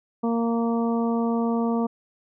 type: harmonic tone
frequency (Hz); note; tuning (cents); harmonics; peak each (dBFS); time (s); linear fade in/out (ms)
231.6; A#3; -11; 1 / 2 / 3 / 4 / 5; -22 / -28 / -32 / -34 / -36; 0.23-1.87; 10
effects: none